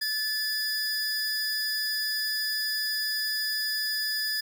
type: tone pair together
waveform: 45% pulse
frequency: 1737 / 4944 Hz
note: A6 / D#8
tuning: -23 / -12 cents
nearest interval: octave + tritone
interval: 1811 cents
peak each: -31 / -28 dBFS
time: 0.01-4.41 s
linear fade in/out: 10 ms
effects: none